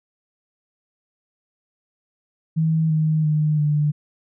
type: tone with pitch steps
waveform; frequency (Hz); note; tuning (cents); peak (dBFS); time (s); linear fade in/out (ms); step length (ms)
sine; 160.1 / 156.26 / 152.52 / 148.86; D#3 / D#3 / D#3 / D3; +50 / +8 / -34 / +24; -16; 2.56-3.92; 20; 340
effects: none